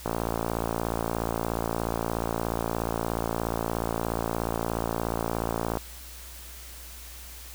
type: click train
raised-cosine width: 1 ms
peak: -13 dBFS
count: 326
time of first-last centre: 0.06-5.772 s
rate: 56.9 Hz
effects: added 60 Hz sine -44 dBFS peak until 7.54 s + white hiss -45 dBFS RMS until 7.54 s